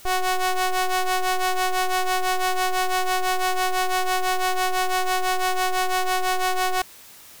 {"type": "ring-modulated tone", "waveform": "sawtooth", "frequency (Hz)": 370, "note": "F#4", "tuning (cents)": 0, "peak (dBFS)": -13, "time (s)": [0.05, 6.82], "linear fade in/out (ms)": 5, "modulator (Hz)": 367, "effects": ["white hiss -46 dBFS RMS until 7.4 s"]}